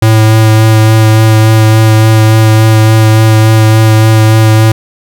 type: tone with vibrato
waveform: square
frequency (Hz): 110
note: A2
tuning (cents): 0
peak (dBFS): -3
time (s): 0.02-4.72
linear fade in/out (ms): 5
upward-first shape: sine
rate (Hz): 3.5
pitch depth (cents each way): 13
effects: none